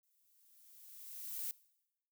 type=noise with exponential growth; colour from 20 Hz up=violet; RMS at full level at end=-39 dBFS; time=0.03-1.51 s; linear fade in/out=1 ms; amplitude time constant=320 ms; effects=noise-tail reverb RT60 0.9 s tail -22 dB re dry